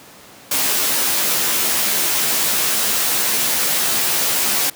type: noise with comb filter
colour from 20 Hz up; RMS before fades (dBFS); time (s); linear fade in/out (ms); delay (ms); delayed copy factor
white; -18; 0.51-4.7; 5; 14; +0.95
effects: pink hiss -42 dBFS RMS until 4.75 s + high-pass 150 Hz 12 dB/octave